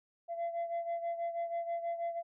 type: beating tone pair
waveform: sine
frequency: 679 / 685.2 Hz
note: F5 / F5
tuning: -49 / -33 cents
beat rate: 6.2 Hz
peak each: -33 / -38 dBFS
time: 0.28-2.23 s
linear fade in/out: 50 ms
effects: tanh soft clip ceiling -31 dBFS